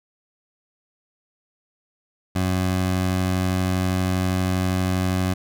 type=tone; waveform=20% pulse; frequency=92.5 Hz; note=F#2; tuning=in tune; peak=-15 dBFS; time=2.35-5.34 s; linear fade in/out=10 ms; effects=none